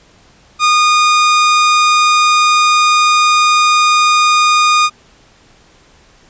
sawtooth tone, 1226 Hz, D#6, 26 cents flat, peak -4 dBFS, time 0.59-4.9 s, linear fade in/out 50 ms, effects pink hiss -47 dBFS RMS until 6.29 s + resampled to 16000 Hz

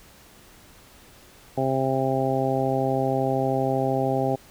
harmonic tone, 132.8 Hz, C3, 26 cents sharp, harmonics 1 / 2 / 3 / 4 / 5 / 6, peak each -28 / -28 / -28 / -28 / -28 / -28 dBFS, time 1.57-4.36 s, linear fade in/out 10 ms, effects pink hiss -51 dBFS RMS until 4.5 s

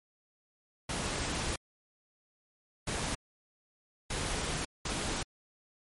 pink noise bursts at uneven times, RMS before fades -34 dBFS, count 4, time 0.89-1.56 / 2.87-3.15 / 4.1-4.65 / 4.85-5.23 s, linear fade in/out 5 ms, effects MP3 48 kbps

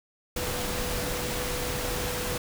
sine tone in noise, 493.9 Hz, B4, in tune, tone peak -35 dBFS, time 0.36-2.38 s, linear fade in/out 5 ms, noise pink, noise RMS -31 dBFS, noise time 0.36-2.38 s, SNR -7 dB, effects none

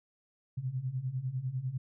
sine beating tone pair, 123.47 / 133.47 Hz, B2 / C3, 0 / +35 cents, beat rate 10 Hz, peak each -37 / -34 dBFS, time 0.57-1.78 s, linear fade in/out 10 ms, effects none

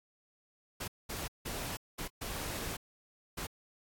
pink noise bursts at uneven times, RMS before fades -39 dBFS, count 6, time 0.8-0.88 / 1.09-1.28 / 1.45-1.77 / 1.98-2.08 / 2.21-2.77 / 3.37-3.47 s, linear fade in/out 10 ms, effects AAC 64 kbps

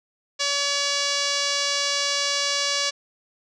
5% pulse tone with low-pass filter, 568 Hz, C#5, 42 cents sharp, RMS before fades -24 dBFS, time 0.39-2.91 s, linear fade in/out 20 ms, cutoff 5600 Hz, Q 1.7, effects none

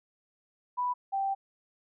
sine tone pair in turn, 987.8 / 782.3 Hz, B5 / G5, 0 / -4 cents, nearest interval major third, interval 404 cents, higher first, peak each -27 dBFS, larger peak neither, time 0.77-0.94 / 1.12-1.35 s, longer second, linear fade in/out 20 ms, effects none

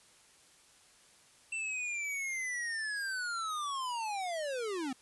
square linear sweep, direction down, 2691 to 246.9 Hz, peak -35 dBFS, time 1.52-4.93 s, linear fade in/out 5 ms, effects white hiss -62 dBFS RMS until 5.01 s + resampled to 24000 Hz

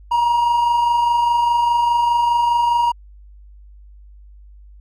triangle tone pair together, 925.1 / 950 Hz, A#5 / A#5, -13 / +33 cents, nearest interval unison, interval 46 cents, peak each -24 / -12 dBFS, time 0.11-2.92 s, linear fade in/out 10 ms, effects added 50 Hz sine -40 dBFS peak until 4.8 s

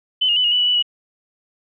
sine tone with pitch steps, 3028 / 2851 / 2998 / 2870 / 2968 / 2944 / 2966 / 2923 Hz, F#7 / F7 / F#7 / F7 / F#7 / F#7 / F#7 / F#7, +39 / +35 / +22 / +47 / +5 / -9 / +4 / -22 cents, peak -14 dBFS, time 0.21-0.826 s, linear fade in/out 10 ms, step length 77 ms, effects none

